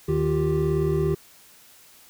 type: tone cluster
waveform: triangle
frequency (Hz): 77.4 / 154.8 / 353.5 / 391.2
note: D#2 / D#3 / F4 / G4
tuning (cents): -9 / -9 / +21 / -4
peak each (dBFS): -28 / -22 / -26 / -22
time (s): 0.08-1.15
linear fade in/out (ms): 10
effects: white hiss -52 dBFS RMS until 2.09 s